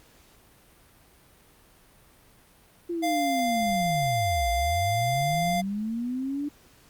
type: linear two-way sweep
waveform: sine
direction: down then up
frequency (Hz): 349.2 to 55 to 295.2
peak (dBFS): -27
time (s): 2.89-6.49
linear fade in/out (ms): 10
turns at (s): 4.5
type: tone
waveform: square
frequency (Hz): 695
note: F5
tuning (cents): -9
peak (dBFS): -25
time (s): 3.02-5.62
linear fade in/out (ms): 20
effects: pink hiss -57 dBFS RMS until 6.89 s + Opus 48 kbps